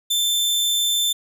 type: tone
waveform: sawtooth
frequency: 3547 Hz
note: A7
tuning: 13 cents sharp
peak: -15 dBFS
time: 0.1-1.13 s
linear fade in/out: 10 ms
effects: none